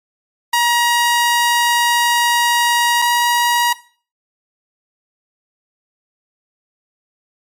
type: tone pair in turn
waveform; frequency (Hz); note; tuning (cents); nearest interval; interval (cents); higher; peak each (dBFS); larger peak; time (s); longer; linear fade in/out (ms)
sawtooth; 951 / 955.9; A#5 / A#5; +34 / +43; unison; 9; second; -8; neither; 0.53-3.02 / 3.02-3.73; first; 5
effects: noise-tail reverb RT60 0.4 s tail -17 dB re dry + MP3 64 kbps